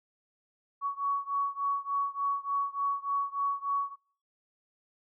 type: beating tone pair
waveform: sine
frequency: 1120 / 1123.4 Hz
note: C#6 / C#6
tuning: +18 / +23 cents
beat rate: 3.4 Hz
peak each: -31 / -32 dBFS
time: 0.81-3.96 s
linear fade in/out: 50 ms
effects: noise-tail reverb RT60 0.6 s tail -26 dB re dry